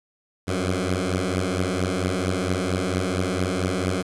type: beating tone pair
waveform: 10% pulse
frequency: 90 / 94.4 Hz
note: F#2 / F#2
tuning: -47 / +35 cents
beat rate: 4.4 Hz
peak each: -17 dBFS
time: 0.47-4.03 s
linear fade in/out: 20 ms
effects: resampled to 24000 Hz + 7-bit